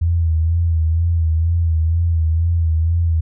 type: tone with vibrato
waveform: sine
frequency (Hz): 82.41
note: E2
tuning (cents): 0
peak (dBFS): -13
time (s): 0.01-3.21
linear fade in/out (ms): 10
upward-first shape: sine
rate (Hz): 2.1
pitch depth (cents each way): 55
effects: none

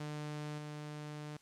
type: tone with level steps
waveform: sawtooth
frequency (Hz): 149.8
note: D3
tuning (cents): +35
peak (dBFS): -36 / -39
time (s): 0-1.37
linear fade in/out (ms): 5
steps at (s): 0.58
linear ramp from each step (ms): 5
effects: white hiss -67 dBFS RMS until 1.41 s + low-pass 8000 Hz 12 dB/octave

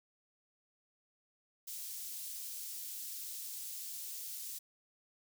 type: high-pass noise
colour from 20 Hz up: white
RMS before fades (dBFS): -44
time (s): 1.67-4.59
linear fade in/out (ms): 10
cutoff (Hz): 4900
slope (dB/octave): 12
effects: none

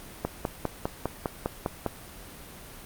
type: click train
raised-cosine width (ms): 1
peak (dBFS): -12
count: 9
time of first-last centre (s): 0.25-1.863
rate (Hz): 4.96
effects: pink hiss -45 dBFS RMS until 2.85 s + Opus 32 kbps

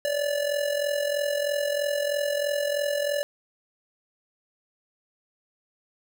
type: tone with amplitude modulation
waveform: square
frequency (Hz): 579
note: D5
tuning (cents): -25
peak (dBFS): -22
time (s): 0.05-3.23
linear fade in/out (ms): 0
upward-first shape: sine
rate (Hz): 43.1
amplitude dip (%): 65
effects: none

